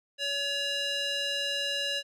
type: tone with band-pass filter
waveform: square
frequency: 565 Hz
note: C#5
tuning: 33 cents sharp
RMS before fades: -31 dBFS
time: 0.18-2.03 s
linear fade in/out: 50 ms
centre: 3400 Hz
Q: 2.1
effects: none